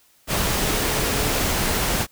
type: tone in noise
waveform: sine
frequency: 428.2 Hz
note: A4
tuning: 47 cents flat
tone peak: -32 dBFS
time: 0.6-1.43 s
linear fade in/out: 50 ms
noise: pink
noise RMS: -22 dBFS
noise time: 0.27-2.07 s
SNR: -13 dB
effects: white hiss -58 dBFS RMS until 2.11 s